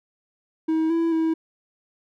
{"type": "tone with pitch steps", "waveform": "triangle", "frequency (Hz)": [319.2, 331.6, 323], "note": ["D#4", "E4", "E4"], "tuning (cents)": [44, 10, -35], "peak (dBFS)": -17, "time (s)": [0.68, 1.34], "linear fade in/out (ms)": 10, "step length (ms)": 220, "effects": []}